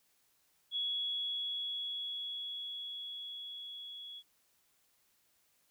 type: tone with level ramp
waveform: sine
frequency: 3359 Hz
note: G#7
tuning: 19 cents sharp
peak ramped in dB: -32 to -45 dBFS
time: 0.71-4.23 s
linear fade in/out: 50 ms
effects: white hiss -73 dBFS RMS until 5.7 s